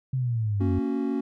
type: exponential sweep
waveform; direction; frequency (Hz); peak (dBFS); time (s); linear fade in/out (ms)
sine; down; 133.7 to 87.7; -23; 0.13-0.79; 5
type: chord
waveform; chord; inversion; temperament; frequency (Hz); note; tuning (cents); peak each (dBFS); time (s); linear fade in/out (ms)
triangle; F# major; first; just; 231.2 / 277.5 / 370; A#3 / C#4 / F#4; -14 / +2 / 0; -27 / -25 / -30; 0.6-1.21; 10
effects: none